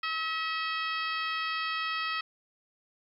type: harmonic tone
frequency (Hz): 643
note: E5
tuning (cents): -43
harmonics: 2 / 3 / 4 / 5 / 6 / 7 / 8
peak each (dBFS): -33 / -36 / -37 / -39 / -46 / -43 / -46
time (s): 0.03-2.21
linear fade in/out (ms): 5
effects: 11-bit